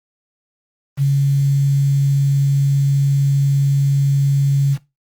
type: tone with quantisation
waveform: sine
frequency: 139.2 Hz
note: C#3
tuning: 8 cents sharp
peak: -11 dBFS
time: 0.97-4.78 s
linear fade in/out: 50 ms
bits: 6
effects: noise-tail reverb RT60 0.2 s tail -17 dB re dry + Opus 32 kbps